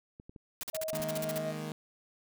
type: clicks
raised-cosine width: 3 ms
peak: -35 dBFS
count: 4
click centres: 0.199 / 0.295 / 0.362 / 1 s
type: noise bursts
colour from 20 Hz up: white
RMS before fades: -38 dBFS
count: 12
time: 0.61-1.38 s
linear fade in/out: 0 ms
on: 22 ms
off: 46 ms
type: tone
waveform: sine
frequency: 633 Hz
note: D#5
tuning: 30 cents sharp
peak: -34 dBFS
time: 0.73-1.53 s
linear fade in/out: 20 ms
type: chord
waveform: sawtooth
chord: D# suspended fourth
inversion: none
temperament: equal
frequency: 155.56 / 207.7 / 233.1 Hz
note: D#3 / G#3 / A#3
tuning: 0 / 0 / 0 cents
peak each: -35 / -40 / -39 dBFS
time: 0.93-1.72 s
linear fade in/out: 0 ms
effects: none